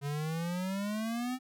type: exponential sweep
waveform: square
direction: up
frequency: 140 to 260 Hz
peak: -33 dBFS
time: 0.01-1.39 s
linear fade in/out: 50 ms
effects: none

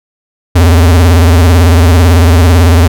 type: tone with vibrato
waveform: square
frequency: 85 Hz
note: F2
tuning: 46 cents flat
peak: -3 dBFS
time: 0.55-2.88 s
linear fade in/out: 10 ms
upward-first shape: sine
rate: 18 Hz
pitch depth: 130 cents each way
effects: none

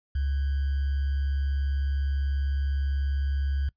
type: tone with sample-and-hold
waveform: sine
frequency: 69.3 Hz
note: C#2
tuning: in tune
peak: -24 dBFS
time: 0.15-3.69 s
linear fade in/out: 5 ms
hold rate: 1575 Hz
effects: noise-tail reverb RT60 0.1 s tail -22 dB re dry + resampled to 11025 Hz

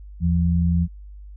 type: tone pair together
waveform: sine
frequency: 80.8 / 171.21 Hz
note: E2 / F3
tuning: -34 / -34 cents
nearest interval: octave + minor second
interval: 1300 cents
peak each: -19 dBFS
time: 0.2-0.88 s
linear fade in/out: 50 ms
effects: added 50 Hz sine -37 dBFS peak until 1.36 s

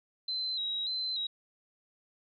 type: tone with vibrato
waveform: sine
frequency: 3951 Hz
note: B7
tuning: in tune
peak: -31 dBFS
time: 0.28-1.27 s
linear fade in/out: 5 ms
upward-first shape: square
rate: 1.7 Hz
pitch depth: 51 cents each way
effects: none

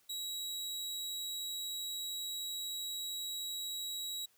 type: tone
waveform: sawtooth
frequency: 3869 Hz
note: B7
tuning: 36 cents flat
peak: -35 dBFS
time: 0.09-4.26 s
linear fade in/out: 10 ms
effects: white hiss -70 dBFS RMS until 4.37 s

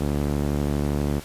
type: tone with band-pass filter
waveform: sawtooth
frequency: 72.4 Hz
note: D2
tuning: 24 cents flat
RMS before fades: -24 dBFS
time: 0-1.2 s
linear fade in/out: 10 ms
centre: 260 Hz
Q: 0.71
effects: pink hiss -41 dBFS RMS until 1.24 s + resampled to 32000 Hz

